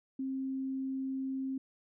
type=tone; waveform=sine; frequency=265.9 Hz; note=C4; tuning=28 cents sharp; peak=-33 dBFS; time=0.19-1.58 s; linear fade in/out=5 ms; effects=none